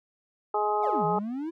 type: harmonic tone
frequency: 209.8 Hz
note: G#3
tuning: 18 cents sharp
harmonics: 2 / 3 / 4 / 5 / 6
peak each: -29 / -35 / -26 / -36 / -32 dBFS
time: 0.54-1.19 s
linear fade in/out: 5 ms
type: exponential two-way sweep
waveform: triangle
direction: down then up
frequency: 830.6 to 155.9 to 342 Hz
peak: -28 dBFS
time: 0.82-1.51 s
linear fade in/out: 20 ms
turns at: 1.05 s
effects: none